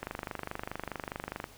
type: click train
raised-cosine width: 0.5 ms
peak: -20 dBFS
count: 36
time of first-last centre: 0.03-1.441 s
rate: 24.8 Hz
effects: pink hiss -54 dBFS RMS until 1.57 s